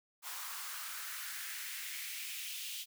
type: noise with high-pass filter sweep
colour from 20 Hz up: white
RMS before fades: -43 dBFS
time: 0.22-2.86 s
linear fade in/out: 50 ms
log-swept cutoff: 1000 to 3100 Hz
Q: 2.6
effects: none